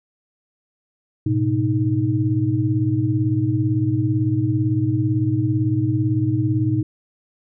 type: tone cluster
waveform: sine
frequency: 108.4 / 126.3 / 310.8 Hz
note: A2 / B2 / D#4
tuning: -25 / +39 / -2 cents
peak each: -21 dBFS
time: 1.26-6.83 s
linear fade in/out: 5 ms
effects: none